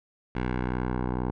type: tone with low-pass filter sweep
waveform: 10% pulse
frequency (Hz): 62.2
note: B1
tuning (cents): +13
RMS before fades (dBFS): -29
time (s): 0.35-1.31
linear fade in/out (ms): 5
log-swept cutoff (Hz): 2200 to 890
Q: 1.2
effects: none